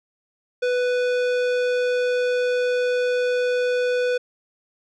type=tone with tanh clipping; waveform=sine; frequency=495.4 Hz; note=B4; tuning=5 cents sharp; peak=-21 dBFS; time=0.62-4.18 s; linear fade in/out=10 ms; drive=17 dB; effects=none